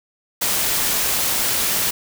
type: noise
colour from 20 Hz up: white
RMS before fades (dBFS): -20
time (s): 0.41-1.91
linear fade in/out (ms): 10
effects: none